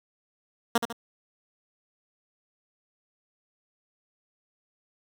10% pulse tone with echo, 233.1 Hz, A#3, in tune, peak -11 dBFS, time 0.75-0.78 s, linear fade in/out 5 ms, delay 74 ms, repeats 2, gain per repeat -7 dB, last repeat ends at 0.928 s, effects none

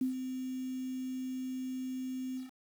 sine tone with ADSR envelope, 258.2 Hz, C4, 23 cents flat, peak -27 dBFS, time 0.01-2.51 s, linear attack 5 ms, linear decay 120 ms, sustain -8 dB, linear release 140 ms, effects 9-bit

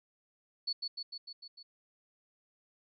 sine tone with echo, 4435 Hz, C#8, in tune, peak -31 dBFS, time 0.67-0.73 s, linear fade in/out 10 ms, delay 150 ms, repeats 6, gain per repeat -3 dB, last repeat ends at 1.63 s, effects none

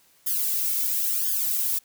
violet noise with flanger, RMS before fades -25 dBFS, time 0.26-1.79 s, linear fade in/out 10 ms, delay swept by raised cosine 0.6 to 2.3 ms, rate 0.98 Hz, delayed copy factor +0.95, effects white hiss -60 dBFS RMS until 1.84 s

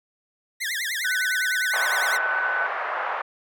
sawtooth tone with vibrato, 1850 Hz, A#6, 14 cents flat, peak -22 dBFS, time 0.6-2.18 s, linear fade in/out 20 ms, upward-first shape triangle, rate 9.9 Hz, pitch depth 280 cents each way
sine tone, 1503 Hz, F#6, 27 cents sharp, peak -23 dBFS, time 1.04-2.67 s, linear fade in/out 10 ms
white band-pass noise, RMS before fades -28 dBFS, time 1.73-3.22 s, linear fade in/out 10 ms, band 600 to 1600 Hz, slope 24 dB/octave
effects none

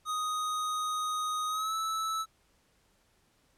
square tone with pitch glide, 1247 to 1308.2 Hz, D#6 to E6, +3 to -14 cents, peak -31 dBFS, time 0.05-2.26 s, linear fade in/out 50 ms, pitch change +83 cents, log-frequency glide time 1.48-1.74 s, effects pink hiss -69 dBFS RMS until 3.57 s + low-pass 12000 Hz 12 dB/octave

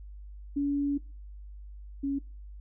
sine tone pair in turn, 284.1 / 277.6 Hz, C#4 / C#4, +43 / +3 cents, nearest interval unison, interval 40 cents, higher first, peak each -25 / -27 dBFS, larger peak first, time 0.56-0.98 / 2.03-2.19 s, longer first, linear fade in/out 10 ms, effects noise-tail reverb RT60 0.3 s tail -20 dB re dry + added 50 Hz sine -42 dBFS peak until 2.6 s

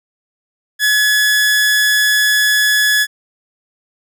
sawtooth tone with amplitude modulation, 1700 Hz, G#6, 40 cents sharp, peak -6 dBFS, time 0.79-3.07 s, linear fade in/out 50 ms, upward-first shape sine, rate 214 Hz, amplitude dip 25%, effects none

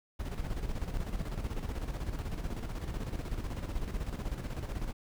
brown noise with tremolo, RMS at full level -34 dBFS, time 0.19-4.93 s, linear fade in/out 10 ms, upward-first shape square, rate 16 Hz, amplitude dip 55%, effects none

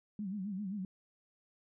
sine tone with vibrato, 197.7 Hz, G3, 15 cents sharp, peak -36 dBFS, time 0.19-0.85 s, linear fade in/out 2 ms, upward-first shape sine, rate 7.6 Hz, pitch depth 130 cents each way, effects none

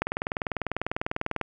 click train, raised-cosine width 0.5 ms, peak -12 dBFS, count 29, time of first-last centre 0.02-1.413 s, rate 20.1 Hz, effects none

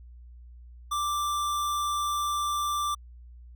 square tone, 1177 Hz, D6, 3 cents sharp, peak -27 dBFS, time 0.91-2.95 s, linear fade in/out 10 ms, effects added 60 Hz sine -45 dBFS peak until 3.55 s

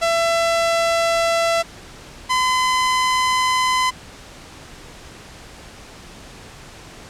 sawtooth tone pair in turn, 670 / 1018.5 Hz, E5 / C6, +28 / -47 cents, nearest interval perfect fifth, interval 725 cents, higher second, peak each -12 dBFS, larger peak neither, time 0.01-1.63 / 2.29-3.91 s, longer neither, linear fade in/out 20 ms, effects pink hiss -40 dBFS RMS until 7.09 s + low-pass 8000 Hz 12 dB/octave

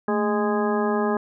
harmonic tone with a mistuned harmonic, 206.9 Hz, G#3, 6 cents flat, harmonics 1 / 2 / 3 / 4 / 5 / 6 / 8, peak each -24 / -24 / -30 / -29 / -31 / -32 / -34 dBFS, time 0.08-1.17 s, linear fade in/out 2 ms, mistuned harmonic 1, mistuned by +110 cents, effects none

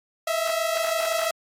sawtooth tone pair together, 642 / 668 Hz, E5 / E5, -46 / +23 cents, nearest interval minor second, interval 69 cents, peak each -22 dBFS, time 0.27-1.31 s, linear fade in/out 5 ms, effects AAC 48 kbps

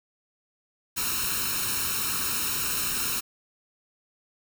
white noise with comb filter, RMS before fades -28 dBFS, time 0.96-3.21 s, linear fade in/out 20 ms, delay 0.74 ms, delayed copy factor +0.8, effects none

